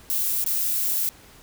violet noise with dropouts, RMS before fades -24 dBFS, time 0.1-1.09 s, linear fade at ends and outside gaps 0 ms, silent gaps 0.441-0.463 s, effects pink hiss -50 dBFS RMS until 1.42 s

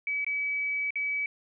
sine tone with dropouts, 2285 Hz, D7, 48 cents flat, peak -27 dBFS, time 0.07-1.26 s, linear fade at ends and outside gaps 2 ms, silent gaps 0.246-0.265 / 0.906-0.956 s, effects none

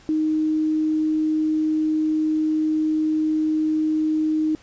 sine tone with quantisation, 311.1 Hz, D#4, in tune, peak -18 dBFS, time 0.09-4.55 s, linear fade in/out 0 ms, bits 8, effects pink hiss -51 dBFS RMS until 4.62 s + resampled to 16000 Hz

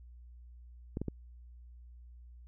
clicks, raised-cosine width 3 ms, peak -22 dBFS, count 3, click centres 0.971 / 1.016 / 1.083 s, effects added 60 Hz sine -50 dBFS peak until 2.47 s

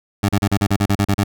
20% pulse tone bursts, 100.8 Hz, G2, 49 cents sharp, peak -9 dBFS, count 11, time 0.23-1.239 s, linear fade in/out 5 ms, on 59 ms, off 36 ms, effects none

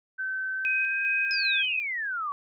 sine tone with pitch glide, 1536 to 1593.8 Hz, G6 to G6, -36 to +28 cents, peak -28 dBFS, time 0.18-1.63 s, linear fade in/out 20 ms, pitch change +64 cents, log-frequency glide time 0.55-1.02 s
sine tone with tremolo, 2518 Hz, D#7, 20 cents sharp, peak -24 dBFS, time 0.65-1.8 s, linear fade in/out 0 ms, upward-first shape square, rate 2.5 Hz, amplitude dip 35%
sine exponential sweep, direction down, 5190 to 1112 Hz, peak -28 dBFS, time 1.31-2.32 s, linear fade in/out 0 ms
effects none

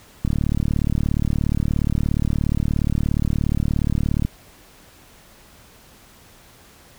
click train, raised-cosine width 5 ms, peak -8 dBFS, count 149, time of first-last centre 0.25-4.25 s, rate 37 Hz, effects pink hiss -49 dBFS RMS until 6.98 s

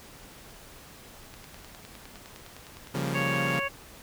click train, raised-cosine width 0.2 ms, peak -28 dBFS, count 22, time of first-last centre 1.34-3.485 s, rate 9.79 Hz
sawtooth chord, G half-diminished seventh, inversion second, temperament equal, 138.59 / 174.61 / 196 / 233.1 Hz, Db3 / F3 / G3 / Bb3, 0 / 0 / 0 / 0 cents, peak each -27 / -29 / -33 / -33 dBFS, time 2.94-3.6 s, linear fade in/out 10 ms
harmonic tone, 554.4 Hz, C#5, in tune, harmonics 1 / 2 / 3 / 4 / 5, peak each -34 / -34 / -34 / -34 / -34 dBFS, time 3.14-3.69 s, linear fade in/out 20 ms
effects pink hiss -49 dBFS RMS until 4.02 s

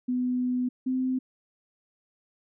sine tone pair in turn, 250 / 257.8 Hz, B3 / C4, +21 / -26 cents, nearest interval minor second, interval 53 cents, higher second, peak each -24 dBFS, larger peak neither, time 0.08-0.69 / 0.86-1.19 s, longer first, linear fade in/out 10 ms, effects none

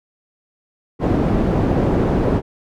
white low-pass noise, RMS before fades -17 dBFS, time 0.99-2.42 s, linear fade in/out 50 ms, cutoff 370 Hz, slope 12 dB/octave, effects none

